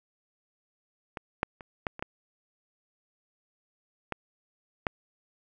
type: clicks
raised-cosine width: 0.5 ms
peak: -20 / -10 / -28 / -14 / -25 / -16 / -16 / -11 dBFS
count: 8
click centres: 1.172 / 1.431 / 1.608 / 1.868 / 1.994 / 2.025 / 4.123 / 4.868 s
effects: none